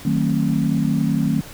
sine chord, D# diminished seventh, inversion none, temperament just, 155.56 / 186.68 / 224 / 268.8 Hz, D#3 / F#3 / A3 / C4, 0 / +16 / +31 / +47 cents, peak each -21 / -23 / -21 / -23 dBFS, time 0.05-1.41 s, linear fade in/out 5 ms, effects pink hiss -39 dBFS RMS until 1.53 s

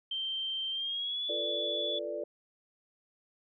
sine tone with pitch glide, 3136 to 3440 Hz, G7 to A7, 0 to -40 cents, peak -32 dBFS, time 0.11-1.99 s, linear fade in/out 5 ms, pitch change +160 cents, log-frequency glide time 0.71-1.25 s
sine chord, B half-diminished seventh, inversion second, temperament equal with one note detuned, 342.4 / 440 / 493.9 / 587.3 Hz, F4 / A4 / B4 / D5, -34 / 0 / 0 / 0 cents, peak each -42 / -40 / -42 / -36 dBFS, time 1.29-2.24 s, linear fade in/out 5 ms
effects none

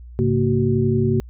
sine tone cluster, 104.5 / 135.7 / 229 / 374.5 Hz, G#2 / C#3 / A#3 / F#4, +11 / -36 / -31 / +21 cents, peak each -21 dBFS, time 0.19-1.2 s, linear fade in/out 0 ms, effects added 60 Hz sine -36 dBFS peak until 1.29 s

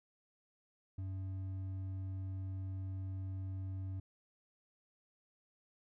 triangle tone with hard clipping, 95 Hz, F#2, 46 cents sharp, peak -40 dBFS, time 0.98-4 s, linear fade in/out 5 ms, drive 8 dB, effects none

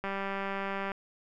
click train, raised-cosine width 0.5 ms, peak -20 dBFS, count 173, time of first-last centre 0.04-0.918 s, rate 196 Hz, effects none

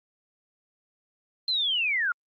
sine linear sweep, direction down, 4186 to 1359 Hz, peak -23 dBFS, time 1.48-2.12 s, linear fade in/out 2 ms, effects Opus 24 kbps

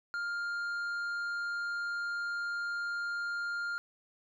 triangle tone with tanh clipping, 1403 Hz, F6, 8 cents sharp, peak -34 dBFS, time 0.14-3.78 s, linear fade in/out 0 ms, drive 10 dB, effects none

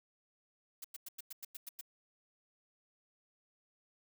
blue noise bursts, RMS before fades -45 dBFS, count 9, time 0.82-1.812 s, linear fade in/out 5 ms, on 24 ms, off 97 ms, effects none

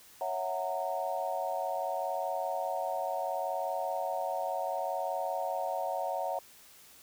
sine chord, F# dominant seventh, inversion second, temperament equal with one note detuned, 554.4 / 659.3 / 740 / 921.1 Hz, C#5 / E5 / F#5 / A#5, 0 / 0 / 0 / -21 cents, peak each -37 / -36 / -35 / -38 dBFS, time 0.21-6.39 s, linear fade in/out 2 ms, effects white hiss -56 dBFS RMS until 7.02 s

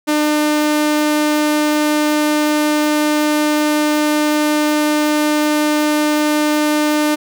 sawtooth tone, 300.9 Hz, D4, 42 cents sharp, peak -9 dBFS, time 0.07-7.16 s, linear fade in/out 20 ms, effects none

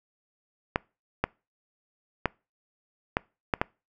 clicks, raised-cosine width 0.5 ms, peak -8 dBFS, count 6, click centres 0.759 / 1.24 / 2.257 / 3.169 / 3.538 / 3.615 s, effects noise-tail reverb RT60 0.3 s tail -25 dB re dry

